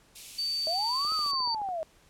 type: high-pass noise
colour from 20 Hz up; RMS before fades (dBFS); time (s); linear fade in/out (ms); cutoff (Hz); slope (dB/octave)
white; -44; 0.15-1.32; 10; 2300; 48
type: tone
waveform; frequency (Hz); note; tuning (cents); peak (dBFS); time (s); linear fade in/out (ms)
sine; 4577; D8; -45; -28; 0.38-1.55; 10
type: linear two-way sweep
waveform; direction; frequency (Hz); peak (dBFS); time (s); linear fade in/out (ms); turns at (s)
sine; up then down; 619 to 1292 to 619; -30; 0.67-1.83; 0; 1.13
type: click train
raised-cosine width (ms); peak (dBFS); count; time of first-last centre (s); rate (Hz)
1; -33; 10; 1.05-1.688; 14.1
effects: pink hiss -61 dBFS RMS until 2.09 s + low-pass 11000 Hz 12 dB/octave